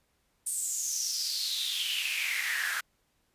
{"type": "noise with high-pass filter sweep", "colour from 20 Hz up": "pink", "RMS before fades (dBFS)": -32, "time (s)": [0.46, 2.81], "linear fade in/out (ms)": 10, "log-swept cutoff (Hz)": [8800, 1500], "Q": 6.4, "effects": ["pink hiss -73 dBFS RMS until 3.34 s", "resampled to 32000 Hz"]}